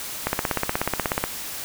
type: click train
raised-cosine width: 0.5 ms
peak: -6 dBFS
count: 17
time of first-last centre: 0.27-1.24 s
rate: 16.5 Hz
effects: white hiss -33 dBFS RMS until 1.64 s